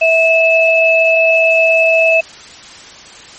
sine tone pair together, 652 / 2608 Hz, E5 / E7, -19 / -19 cents, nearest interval 2 octaves, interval 2400 cents, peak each -10 dBFS, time 0.01-2.21 s, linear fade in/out 10 ms, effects white hiss -35 dBFS RMS until 3.38 s + MP3 32 kbps

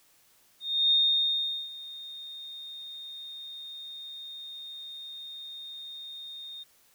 sine tone with ADSR envelope, 3677 Hz, A#7, 24 cents flat, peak -19 dBFS, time 0.6-6.64 s, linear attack 310 ms, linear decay 780 ms, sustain -20 dB, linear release 16 ms, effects white hiss -63 dBFS RMS until 6.94 s

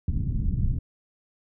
pink low-pass noise, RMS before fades -25 dBFS, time 0.08-0.79 s, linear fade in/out 2 ms, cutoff 190 Hz, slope 24 dB/octave, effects none

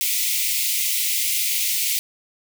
white high-pass noise, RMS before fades -22 dBFS, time 0.01-1.99 s, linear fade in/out 0 ms, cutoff 2000 Hz, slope 96 dB/octave, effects none

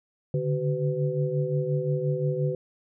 sine tone cluster, 142 / 147.7 / 378.9 / 504 Hz, C#3 / D3 / F#4 / B4, +42 / +10 / +41 / +35 cents, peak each -30 / -27 / -31 / -30 dBFS, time 0.34-2.55 s, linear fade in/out 2 ms, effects none

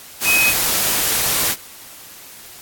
sine tone in noise, 2526 Hz, D#7, 26 cents sharp, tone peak -13 dBFS, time 0.24-0.54 s, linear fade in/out 50 ms, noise white, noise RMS -18 dBFS, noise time 0.2-1.56 s, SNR +2 dB, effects white hiss -39 dBFS RMS until 2.61 s + AAC 64 kbps

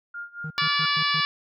sine tone with tremolo, 1409 Hz, F6, 15 cents sharp, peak -31 dBFS, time 0.14-0.86 s, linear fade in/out 5 ms, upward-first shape sine, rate 4.4 Hz, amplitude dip 90%
triangle tone bursts, 155.56 Hz, D#3, in tune, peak -29 dBFS, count 5, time 0.44-1.205 s, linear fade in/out 5 ms, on 65 ms, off 110 ms
harmonic tone, 578 Hz, D5, 28 cents flat, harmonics 2 / 3 / 4 / 5 / 6 / 7 / 8 / 9, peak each -26 / -28 / -29 / -30 / -31 / -31 / -32 / -33 dBFS, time 0.58-1.25 s, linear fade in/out 0 ms
effects none

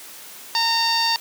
sawtooth tone with low-pass filter, 917 Hz, A#5, 29 cents flat, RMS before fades -20 dBFS, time 0.55-1.16 s, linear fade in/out 0 ms, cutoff 4800 Hz, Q 7.6, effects white hiss -40 dBFS RMS until 1.2 s + high-pass 200 Hz 12 dB/octave

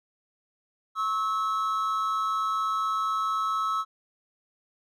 triangle tone pair together, 1095.8 / 1300 Hz, C#6 / E6, -20 / -24 cents, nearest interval minor third, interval 296 cents, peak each -29 / -24 dBFS, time 0.95-3.85 s, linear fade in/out 50 ms, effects none

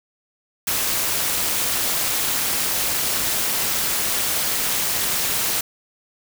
white noise with amplitude modulation, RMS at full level -19 dBFS, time 0.67-5.61 s, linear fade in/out 5 ms, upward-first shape sine, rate 225 Hz, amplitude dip 65%, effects none

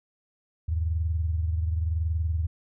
sine tone pair together, 79.7 / 100.61 Hz, D#2 / G2, +42 / +46 cents, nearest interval major third, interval 404 cents, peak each -24 / -33 dBFS, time 0.68-2.47 s, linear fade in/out 10 ms, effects none

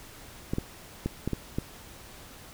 clicks, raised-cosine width 3 ms, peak -15 dBFS, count 6, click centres 0.535 / 0.584 / 1.06 / 1.276 / 1.333 / 1.585 s, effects pink hiss -48 dBFS RMS until 2.53 s

